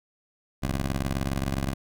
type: ring-modulated tone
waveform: 15% pulse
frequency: 67.5 Hz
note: C#2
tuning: 45 cents flat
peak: -17 dBFS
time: 0.62-1.74 s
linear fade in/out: 10 ms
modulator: 24.1 Hz
effects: none